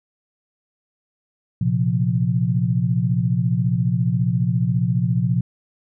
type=chord; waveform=sine; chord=Bb suspended second; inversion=none; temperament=just; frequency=116.54 / 131.11 / 174.81 Hz; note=Bb2 / C3 / F3; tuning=0 / +4 / +2 cents; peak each=-21 dBFS; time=1.61-5.41 s; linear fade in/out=5 ms; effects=none